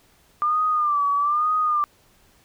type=tone with vibrato; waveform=sine; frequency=1191 Hz; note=D6; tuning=24 cents sharp; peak=-18 dBFS; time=0.42-1.84 s; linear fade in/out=0 ms; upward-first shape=sine; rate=1.1 Hz; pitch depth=81 cents each way; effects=pink hiss -58 dBFS RMS until 2.44 s